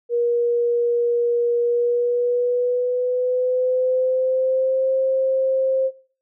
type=tone with pitch glide; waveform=sine; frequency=476.1 to 528.3 Hz; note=A#4 to C5; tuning=+37 to +17 cents; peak=-17 dBFS; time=0.09-5.91 s; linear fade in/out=50 ms; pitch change=+180 cents; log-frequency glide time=1.6-4.93 s; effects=noise-tail reverb RT60 0.4 s tail -17 dB re dry